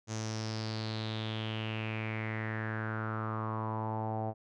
sawtooth tone with low-pass filter sweep, 110 Hz, A2, in tune, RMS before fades -36 dBFS, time 0.07-4.34 s, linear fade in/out 50 ms, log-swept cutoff 6500 to 720 Hz, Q 5.6, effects none

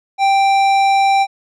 sine tone with tanh clipping, 785 Hz, G5, 2 cents sharp, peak -12 dBFS, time 0.18-1.27 s, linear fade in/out 50 ms, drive 14 dB, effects none

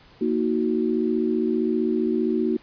sine chord, D# minor, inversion second, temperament equal with one note detuned, 233.1 / 314.7 / 370 Hz, A#3 / D#4 / F#4, 0 / +20 / 0 cents, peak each -24 / -25 / -24 dBFS, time 0.21-2.57 s, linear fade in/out 5 ms, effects pink hiss -52 dBFS RMS until 2.62 s + resampled to 11025 Hz

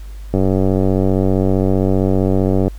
click train, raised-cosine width 2 ms, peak -3 dBFS, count 224, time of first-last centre 0.34-2.68 s, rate 95.3 Hz, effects added 50 Hz sine -28 dBFS peak until 2.78 s + pink hiss -48 dBFS RMS until 2.78 s

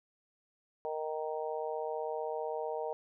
harmonic tone, 155.56 Hz, D#3, in tune, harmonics 3 / 4 / 5 / 6, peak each -37 / -39 / -41 / -43 dBFS, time 0.85-2.93 s, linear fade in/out 0 ms, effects none

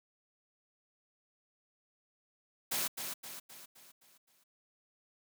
white noise with echo, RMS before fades -34 dBFS, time 2.71-2.88 s, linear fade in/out 10 ms, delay 260 ms, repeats 6, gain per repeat -6 dB, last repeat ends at 4.44 s, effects high-pass 150 Hz 12 dB/octave

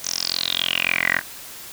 10% pulse tone with band-pass filter sweep, 43.65 Hz, F1, in tune, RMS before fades -23 dBFS, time 0.02-1.22 s, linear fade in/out 50 ms, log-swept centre 6300 to 1700 Hz, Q 8.9, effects white hiss -38 dBFS RMS until 1.72 s

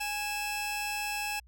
sawtooth tone pair together, 825.3 / 2637 Hz, G#5 / E7, -11 / 0 cents, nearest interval octave + minor sixth, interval 2011 cents, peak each -31 / -31 dBFS, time 0-1.4 s, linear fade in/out 10 ms, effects added 60 Hz sine -54 dBFS peak until 1.47 s

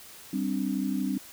sine chord, G suspended fourth, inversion none, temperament equal, 196 / 261.6 / 293.7 Hz, G3 / C4 / D4, 0 / 0 / 0 cents, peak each -30 / -30 / -32 dBFS, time 0.33-1.18 s, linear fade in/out 5 ms, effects white hiss -48 dBFS RMS until 1.32 s

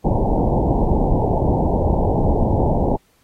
pink low-pass noise, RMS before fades -17 dBFS, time 0.04-2.97 s, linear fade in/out 10 ms, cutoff 920 Hz, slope 96 dB/octave, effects pink hiss -60 dBFS RMS until 3.23 s + AAC 48 kbps

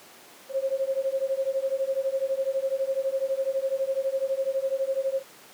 sine beating tone pair, 531 / 543 Hz, C5 / C#5, +25 / -36 cents, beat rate 12 Hz, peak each -27 dBFS, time 0.49-5.23 s, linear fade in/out 50 ms, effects pink hiss -49 dBFS RMS until 5.53 s + high-pass 300 Hz 12 dB/octave

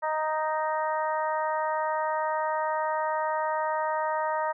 harmonic tone, 311.1 Hz, D#4, in tune, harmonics 2 / 3 / 4 / 5 / 6, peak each -30 / -28 / -34 / -40 / -38 dBFS, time 0.02-4.53 s, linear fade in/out 20 ms, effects none

